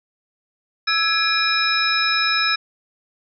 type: tone cluster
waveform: sine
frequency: 1319 / 1670 / 2422 / 3870 / 5180 Hz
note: E6 / G#6 / D#7 / B7 / E8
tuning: +1 / +9 / -47 / -36 / -31 cents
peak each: -23 dBFS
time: 0.87-2.56 s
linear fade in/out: 10 ms
effects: none